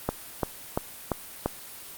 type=click train; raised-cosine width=1 ms; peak=-10 dBFS; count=5; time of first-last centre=0.09-1.46 s; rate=2.92 Hz; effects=white hiss -43 dBFS RMS until 1.97 s + Opus 32 kbps